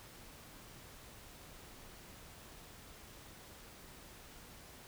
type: silence
effects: pink hiss -55 dBFS RMS until 4.87 s